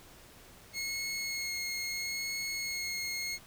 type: tone with vibrato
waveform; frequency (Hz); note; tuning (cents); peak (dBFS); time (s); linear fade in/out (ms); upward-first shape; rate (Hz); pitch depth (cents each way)
20% pulse; 2167; C#7; -40; -29; 0.73-3.39; 50; sine; 0.74; 11
effects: pink hiss -55 dBFS RMS until 3.46 s